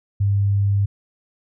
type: tone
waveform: sine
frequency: 100 Hz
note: G2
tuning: 35 cents sharp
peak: -15 dBFS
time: 0.2-0.86 s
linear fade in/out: 10 ms
effects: none